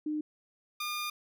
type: tone pair in turn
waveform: sine / 15% pulse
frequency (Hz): 303.8 / 1210.3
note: D#4 / D#6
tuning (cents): -41 / -48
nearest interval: 2 octaves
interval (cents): 2393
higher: second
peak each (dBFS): -30 / -27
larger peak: second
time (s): 0.06-0.21 / 0.8-1.1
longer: second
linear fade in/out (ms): 5
effects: none